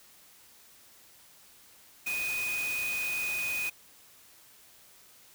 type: tone in noise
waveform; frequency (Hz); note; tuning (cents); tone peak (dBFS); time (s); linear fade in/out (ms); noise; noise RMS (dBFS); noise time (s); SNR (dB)
sine; 2489; D#7; 0; -30; 2.06-3.7; 10; white; -39; 2.06-3.7; +6
effects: white hiss -57 dBFS RMS until 5.34 s